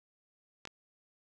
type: clicks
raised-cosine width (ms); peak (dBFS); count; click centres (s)
0.2; -26; 2; 0.653 / 0.674
effects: none